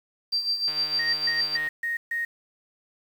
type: tone with tremolo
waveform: sine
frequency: 4699 Hz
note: D8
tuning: in tune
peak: -21 dBFS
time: 0.32-1.57 s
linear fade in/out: 10 ms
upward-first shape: sine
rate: 6.6 Hz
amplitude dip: 65%
type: click train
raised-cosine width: 0.3 ms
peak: -24 dBFS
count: 152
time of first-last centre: 0.68-1.673 s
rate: 152 Hz
type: tone bursts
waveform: sine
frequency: 1864.7 Hz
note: A#6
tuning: in tune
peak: -25 dBFS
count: 5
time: 0.99-2.25 s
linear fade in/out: 5 ms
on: 140 ms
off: 140 ms
effects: 8-bit